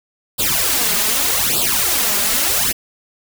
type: noise with flanger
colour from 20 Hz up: white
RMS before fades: -17 dBFS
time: 0.38-2.73 s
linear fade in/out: 20 ms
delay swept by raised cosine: 0.24 to 4.94 ms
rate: 0.83 Hz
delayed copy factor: +0.95
effects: none